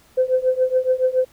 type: tone with tremolo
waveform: sine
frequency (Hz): 513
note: C5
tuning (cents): -34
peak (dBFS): -11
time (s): 0.17-1.25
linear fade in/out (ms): 10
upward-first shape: triangle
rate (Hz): 7.1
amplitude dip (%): 95
effects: tanh soft clip ceiling -7 dBFS + pink hiss -54 dBFS RMS until 1.32 s